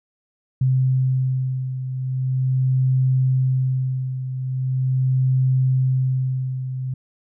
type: beating tone pair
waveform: sine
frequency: 130 / 130.41 Hz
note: C3 / C3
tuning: -11 / -5 cents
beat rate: 0.41 Hz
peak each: -18 / -24 dBFS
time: 0.61-6.94 s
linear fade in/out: 5 ms
effects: none